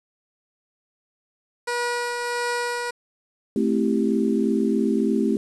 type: tone with tremolo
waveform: 15% pulse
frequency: 482.4 Hz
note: B4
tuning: 41 cents flat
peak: -16 dBFS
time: 1.67-2.91 s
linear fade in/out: 10 ms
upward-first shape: triangle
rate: 1.5 Hz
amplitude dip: 35%
type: chord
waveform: sine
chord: A minor seventh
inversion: none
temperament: equal with one note detuned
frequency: 218.6 / 261.6 / 329.6 / 392 Hz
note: A3 / C4 / E4 / G4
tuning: -11 / 0 / 0 / 0 cents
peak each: -22 / -24 / -26 / -25 dBFS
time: 3.56-5.37 s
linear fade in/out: 2 ms
effects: resampled to 24000 Hz + 8-bit